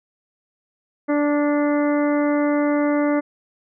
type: harmonic tone with a mistuned harmonic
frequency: 292.7 Hz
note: D4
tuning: 6 cents flat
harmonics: 1 / 2 / 3 / 4 / 5 / 6 / 7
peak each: -18 / -22 / -31 / -31 / -34 / -37 / -34 dBFS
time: 1.08-3.21 s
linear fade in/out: 20 ms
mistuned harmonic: 5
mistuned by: -15 cents
effects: none